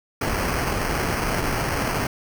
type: noise with sample-and-hold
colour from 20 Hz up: pink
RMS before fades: -24 dBFS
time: 0.21-2.07 s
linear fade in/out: 5 ms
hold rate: 3675 Hz
effects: none